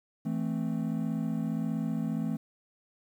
triangle chord, A minor, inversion second, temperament equal, 164.81 / 220 / 261.6 Hz, E3 / A3 / C4, 0 / 0 / 0 cents, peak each -31 / -30 / -33 dBFS, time 0.25-2.37 s, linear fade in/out 10 ms, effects 10-bit

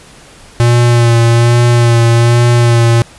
square tone with vibrato, 118.3 Hz, A#2, 26 cents sharp, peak -6 dBFS, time 0.6-3.02 s, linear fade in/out 0 ms, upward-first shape sine, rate 1.2 Hz, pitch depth 26 cents each way, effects pink hiss -38 dBFS RMS until 3.18 s + resampled to 24000 Hz

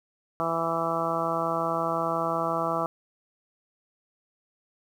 harmonic tone, 165.6 Hz, E3, 8 cents sharp, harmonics 1 / 2 / 3 / 4 / 5 / 6 / 7 / 8, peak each -36 / -35 / -34 / -30 / -34 / -35 / -30 / -34 dBFS, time 0.4-2.86 s, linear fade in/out 0 ms, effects 9-bit

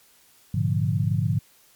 sine chord, G# diminished seventh, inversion none, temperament equal with one note detuned, 103.83 / 120.72 / 146.83 / 174.61 Hz, G#2 / B2 / D3 / F3, 0 / -39 / 0 / 0 cents, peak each -24 / -27 / -25 / -28 dBFS, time 0.54-1.39 s, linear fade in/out 5 ms, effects white hiss -57 dBFS RMS until 1.75 s + MP3 96 kbps

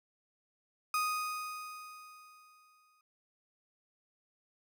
35% pulse tone with exponential decay, 1244.5 Hz, D#6, in tune, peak -27 dBFS, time 0.94-3.01 s, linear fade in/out 2 ms, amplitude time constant 450 ms, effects none

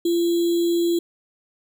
sine tone with sample-and-hold, 341.7 Hz, F4, 38 cents flat, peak -17 dBFS, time 0.05-0.99 s, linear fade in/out 5 ms, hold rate 3675 Hz, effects none

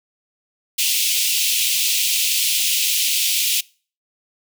pink high-pass noise, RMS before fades -19 dBFS, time 0.78-3.61 s, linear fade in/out 10 ms, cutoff 2500 Hz, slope 48 dB/octave, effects noise-tail reverb RT60 0.4 s tail -24 dB re dry

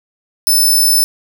10% pulse tone, 5280 Hz, E8, 2 cents sharp, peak -3 dBFS, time 0.47-1.04 s, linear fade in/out 0 ms, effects none

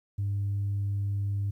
sine tone, 100.3 Hz, G2, 40 cents sharp, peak -25 dBFS, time 0.18-1.51 s, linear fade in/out 10 ms, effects tanh soft clip ceiling -24 dBFS + 11-bit

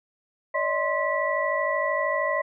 sine tone cluster, 575 / 628 / 1047 / 1955 Hz, D5 / D#5 / C6 / B6, -37 / +16 / +1 / -18 cents, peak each -28 dBFS, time 0.54-2.42 s, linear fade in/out 10 ms, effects none

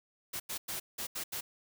white noise bursts at uneven times, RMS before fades -38 dBFS, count 6, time 0.33-0.4 / 0.49-0.58 / 0.68-0.8 / 0.98-1.07 / 1.15-1.24 / 1.32-1.41 s, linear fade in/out 10 ms, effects none

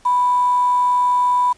sine tone with quantisation, 987.8 Hz, B5, in tune, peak -13 dBFS, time 0.05-1.53 s, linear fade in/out 10 ms, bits 6, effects pink hiss -52 dBFS RMS until 1.57 s + resampled to 22050 Hz

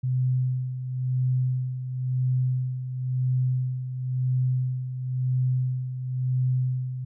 sine tone with tremolo, 127.8 Hz, C3, 40 cents flat, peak -20 dBFS, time 0.03-7.05 s, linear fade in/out 10 ms, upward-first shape sine, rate 0.97 Hz, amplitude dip 65%, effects none

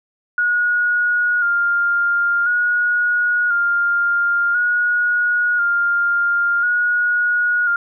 sine tone with vibrato, 1425 Hz, F6, 34 cents sharp, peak -14 dBFS, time 0.38-7.76 s, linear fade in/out 2 ms, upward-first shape square, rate 0.48 Hz, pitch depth 29 cents each way, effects none

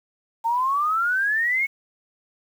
sine exponential sweep, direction up, 898 to 2220 Hz, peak -19 dBFS, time 0.44-1.67 s, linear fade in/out 20 ms, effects 8-bit

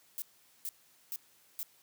violet noise bursts, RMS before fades -38 dBFS, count 4, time 0.18-1.63 s, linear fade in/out 0 ms, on 40 ms, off 430 ms, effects white hiss -65 dBFS RMS until 1.82 s + high-pass 80 Hz 12 dB/octave

